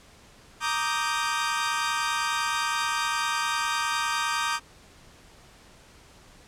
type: chord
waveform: sawtooth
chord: Eb major seventh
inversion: second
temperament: equal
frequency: 932.3 / 1174.7 / 1244.5 / 1568 Hz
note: Bb5 / D6 / Eb6 / G6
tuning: 0 / 0 / 0 / 0 cents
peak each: -27 dBFS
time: 0.6-4.6 s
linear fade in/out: 50 ms
effects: pink hiss -53 dBFS RMS until 6.47 s + low-pass 9000 Hz 12 dB/octave